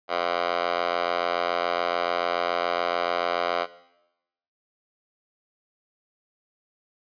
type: tone with high-pass filter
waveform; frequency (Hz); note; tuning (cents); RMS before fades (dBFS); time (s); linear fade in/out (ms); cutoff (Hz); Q
10% pulse; 87; F2; -6; -26; 0.08-3.67; 50; 740; 3.1
effects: noise-tail reverb RT60 0.9 s tail -17 dB re dry + resampled to 11025 Hz